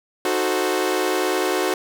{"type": "chord", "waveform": "sawtooth", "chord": "D# diminished seventh", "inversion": "none", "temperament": "equal", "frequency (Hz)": [311.1, 370, 440, 523.3], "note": ["D#4", "F#4", "A4", "C5"], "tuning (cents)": [0, 0, 0, 0], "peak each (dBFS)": [-23, -18, -23, -23], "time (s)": [0.25, 1.74], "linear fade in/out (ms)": 2, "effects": []}